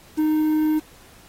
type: tone with quantisation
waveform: triangle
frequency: 308.9 Hz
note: D#4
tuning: 12 cents flat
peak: -15 dBFS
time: 0.17-0.8 s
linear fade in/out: 20 ms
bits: 7
effects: pink hiss -50 dBFS RMS until 1.28 s + AAC 48 kbps